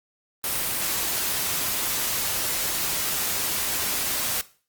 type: noise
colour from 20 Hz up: white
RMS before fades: -26 dBFS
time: 0.44-4.41 s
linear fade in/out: 0 ms
effects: noise-tail reverb RT60 0.4 s tail -18 dB re dry + Opus 32 kbps